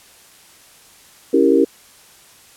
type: chord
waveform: sine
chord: C# diminished seventh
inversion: none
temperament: equal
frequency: 277.2 / 329.6 / 392 / 466.2 Hz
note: C#4 / E4 / G4 / Bb4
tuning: 0 / 0 / 0 / 0 cents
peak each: -16 dBFS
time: 1.33-1.65 s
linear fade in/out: 10 ms
effects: white hiss -47 dBFS RMS until 2.56 s + low-pass 12000 Hz 12 dB/octave